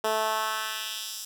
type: tone with high-pass filter sweep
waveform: 10% pulse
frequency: 218.2 Hz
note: A3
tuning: 14 cents flat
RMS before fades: -30 dBFS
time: 0.04-1.25 s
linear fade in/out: 5 ms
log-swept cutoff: 450 to 6100 Hz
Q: 1.3
effects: none